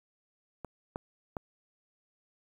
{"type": "clicks", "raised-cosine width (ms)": 1, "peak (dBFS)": [-25, -21, -21], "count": 3, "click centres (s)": [0.647, 0.959, 1.368], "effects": ["9-bit"]}